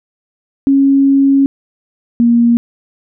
sine tone pair in turn, 274.7 / 235.6 Hz, C#4 / A#3, -16 / +19 cents, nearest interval minor third, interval 265 cents, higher first, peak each -6 dBFS, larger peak neither, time 0.67-1.46 / 2.2-2.57 s, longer first, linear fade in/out 0 ms, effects none

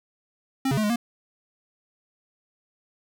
square tone with pitch steps, 266.7 / 136.9 / 215.3 / 208.2 / 236.5 Hz, C4 / C#3 / A3 / G#3 / A#3, +33 / -21 / -37 / +5 / +25 cents, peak -22 dBFS, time 0.65-0.96 s, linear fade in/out 5 ms, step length 62 ms, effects none

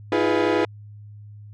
35% pulse chord, F half-diminished seventh, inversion third, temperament equal with one note detuned, 317.8 / 349.2 / 415.3 / 493.9 Hz, Eb4 / F4 / Ab4 / Cb5, +37 / 0 / 0 / 0 cents, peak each -22 dBFS, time 0.12-0.65 s, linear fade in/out 2 ms, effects added 104 Hz sine -39 dBFS peak until 1.53 s + low-pass 3000 Hz 12 dB/octave

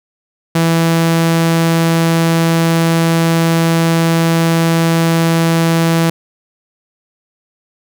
sawtooth tone, 165.3 Hz, E3, 5 cents sharp, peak -6 dBFS, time 0.55-6.1 s, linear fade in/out 5 ms, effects none

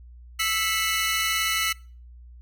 sawtooth tone cluster, 1319 / 1988 / 2173 / 2956 Hz, E6 / B6 / C#7 / F#7, +1 / +11 / -35 / -2 cents, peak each -25 dBFS, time 0.39-1.73 s, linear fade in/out 10 ms, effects noise-tail reverb RT60 0.4 s tail -24 dB re dry + added 60 Hz sine -43 dBFS peak until 2.41 s

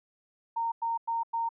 sine tone bursts, 921 Hz, A#5, 21 cents flat, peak -27 dBFS, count 4, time 0.56-1.491 s, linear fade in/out 10 ms, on 160 ms, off 97 ms, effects none

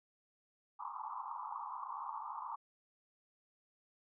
pink band-pass noise, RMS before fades -44 dBFS, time 0.79-2.56 s, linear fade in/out 10 ms, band 840 to 1200 Hz, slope 96 dB/octave, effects none

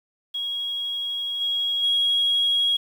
sine tone with level steps, 3304 Hz, G#7, 10 cents flat, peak -25 / -21 / -17 dBFS, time 0.34-2.77 s, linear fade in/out 10 ms, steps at 1.4 / 1.82 s, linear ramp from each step 20 ms, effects tanh soft clip ceiling -14 dBFS + 8-bit

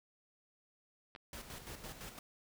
clicks, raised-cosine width 0.3 ms, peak -32 / -39 dBFS, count 2, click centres 1.151 / 1.161 s
pink noise with tremolo, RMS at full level -47 dBFS, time 1.33-2.19 s, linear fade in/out 2 ms, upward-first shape square, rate 5.9 Hz, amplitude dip 55%
effects none

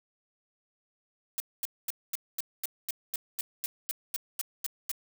blue noise bursts, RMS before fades -32 dBFS, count 15, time 1.38-4.915 s, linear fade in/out 0 ms, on 21 ms, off 230 ms, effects none

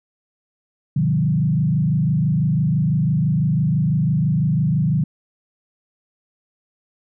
sine tone with frequency modulation, 153.7 Hz, D#3, 21 cents flat, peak -15 dBFS, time 0.96-5.04 s, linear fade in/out 5 ms, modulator 26 Hz, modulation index 1.2, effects none

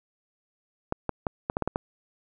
clicks, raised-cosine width 1 ms, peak -12 dBFS, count 8, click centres 0.924 / 1.093 / 1.268 / 1.499 / 1.569 / 1.623 / 1.676 / 1.759 s, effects none

